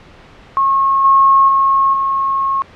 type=tone with level steps; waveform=sine; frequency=1087 Hz; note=C#6; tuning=34 cents flat; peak=-10 / -6 / -9 / -13 dBFS; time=0.57-2.62 s; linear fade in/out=0 ms; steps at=1.04 / 1.48 / 1.93 s; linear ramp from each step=10 ms; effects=pink hiss -41 dBFS RMS until 2.75 s + low-pass 3000 Hz 12 dB/octave